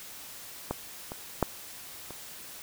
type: clicks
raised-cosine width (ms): 1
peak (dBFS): -15 / -23 / -9 / -27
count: 4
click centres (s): 0.71 / 1.119 / 1.427 / 2.107
effects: white hiss -45 dBFS RMS until 2.62 s